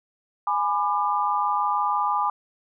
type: chord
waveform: sine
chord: G# diminished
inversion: none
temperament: just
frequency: 830.6 / 996.7 / 1196.1 Hz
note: G#5 / B5 / D6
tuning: 0 / +16 / +31 cents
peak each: -25 dBFS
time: 0.47-2.3 s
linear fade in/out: 2 ms
effects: none